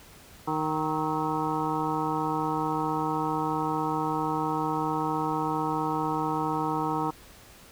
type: harmonic tone with a mistuned harmonic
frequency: 155.56 Hz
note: D#3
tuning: in tune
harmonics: 1 / 2 / 3 / 5 / 6 / 7 / 8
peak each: -35 / -31 / -35 / -33 / -31 / -35 / -36 dBFS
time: 0.47-7.11 s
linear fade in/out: 10 ms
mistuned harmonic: 8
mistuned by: +62 cents
effects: pink hiss -51 dBFS RMS until 7.71 s